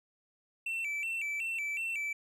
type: tone with vibrato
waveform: triangle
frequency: 2498 Hz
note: D#7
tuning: 6 cents sharp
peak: -31 dBFS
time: 0.66-2.13 s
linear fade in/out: 5 ms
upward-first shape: square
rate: 2.7 Hz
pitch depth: 130 cents each way
effects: none